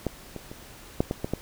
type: clicks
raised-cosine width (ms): 2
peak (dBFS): -12 / -21 / -25 / -8 / -13 / -14 / -12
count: 7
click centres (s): 0.067 / 0.363 / 0.515 / 1.005 / 1.111 / 1.245 / 1.336
effects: pink hiss -47 dBFS RMS until 1.41 s